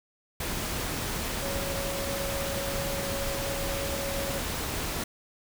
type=tone in noise; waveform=sine; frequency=554 Hz; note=C#5; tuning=1 cent flat; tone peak=-34 dBFS; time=1.42-4.39 s; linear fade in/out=5 ms; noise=pink; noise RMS=-32 dBFS; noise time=0.4-5.04 s; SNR=-5 dB; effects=none